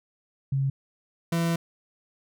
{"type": "tone pair in turn", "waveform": ["sine", "40% pulse"], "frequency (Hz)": [136.2, 167.61], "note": ["C#3", "E3"], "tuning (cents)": [-30, 29], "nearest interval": "major third", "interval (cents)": 359, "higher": "second", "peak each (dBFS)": -22, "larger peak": "neither", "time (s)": [[0.52, 0.7], [1.32, 1.56]], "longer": "second", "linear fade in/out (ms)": 5, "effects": []}